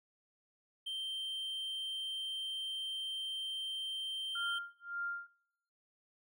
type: tone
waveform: triangle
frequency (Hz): 3136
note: G7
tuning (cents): 0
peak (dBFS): -36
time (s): 0.86-4.59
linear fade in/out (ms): 10
type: tone with tremolo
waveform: sine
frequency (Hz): 1396.9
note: F6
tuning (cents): 0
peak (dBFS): -35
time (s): 4.35-5.27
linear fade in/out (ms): 5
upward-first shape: sine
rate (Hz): 1.8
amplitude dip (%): 100
effects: noise-tail reverb RT60 0.9 s tail -23 dB re dry